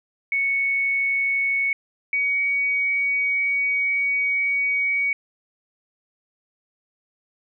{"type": "tone pair in turn", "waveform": "sine", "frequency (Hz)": [2217, 2251], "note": ["C#7", "C#7"], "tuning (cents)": [0, 26], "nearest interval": "unison", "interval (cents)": 26, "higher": "second", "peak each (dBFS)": -19, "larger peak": "neither", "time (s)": [[0.32, 1.73], [2.13, 5.13]], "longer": "second", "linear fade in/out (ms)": 2, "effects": []}